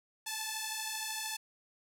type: beating tone pair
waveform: 5% pulse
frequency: 867 / 880 Hz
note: A5 / A5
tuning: -26 / 0 cents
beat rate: 13 Hz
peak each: -27 dBFS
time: 0.26-1.37 s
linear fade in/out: 10 ms
effects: none